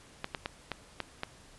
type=clicks; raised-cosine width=0.3 ms; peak=-17 dBFS; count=6; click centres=0.244 / 0.348 / 0.459 / 0.717 / 1.003 / 1.234 s; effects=pink hiss -56 dBFS RMS until 1.58 s + resampled to 24000 Hz